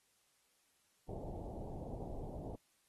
pink low-pass noise, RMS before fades -45 dBFS, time 1.08-2.56 s, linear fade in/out 10 ms, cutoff 810 Hz, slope 48 dB/octave, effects white hiss -75 dBFS RMS until 2.88 s + AAC 32 kbps

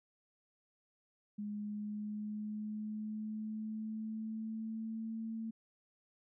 sine tone with pitch glide, 207.7 to 223.9 Hz, G#3 to A3, 0 to +30 cents, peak -38 dBFS, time 1.38-5.51 s, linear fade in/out 10 ms, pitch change +130 cents, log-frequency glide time 1.48-5.18 s, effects none

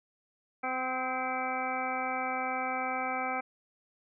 harmonic tone with a mistuned harmonic, 257.3 Hz, C4, 29 cents flat, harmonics 1 / 2 / 3 / 4 / 5 / 6 / 8 / 9, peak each -41 / -40 / -34 / -43 / -37 / -42 / -43 / -38 dBFS, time 0.63-3.41 s, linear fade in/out 10 ms, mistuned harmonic 6, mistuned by +29 cents, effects none

